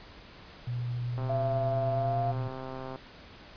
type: tone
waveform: sine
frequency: 121.4 Hz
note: B2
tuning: 29 cents flat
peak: -30 dBFS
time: 0.67-2.48 s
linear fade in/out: 5 ms
type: click train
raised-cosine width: 1 ms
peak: -26 dBFS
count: 234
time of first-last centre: 1.18-2.959 s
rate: 131 Hz
type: tone with pitch glide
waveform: sine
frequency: 674 to 695 Hz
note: E5 to F5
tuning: +38 to -9 cents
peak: -28 dBFS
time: 1.29-2.32 s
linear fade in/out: 10 ms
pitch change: +53 cents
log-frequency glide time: 1.91-2.18 s
effects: pink hiss -50 dBFS RMS until 3.56 s + resampled to 11025 Hz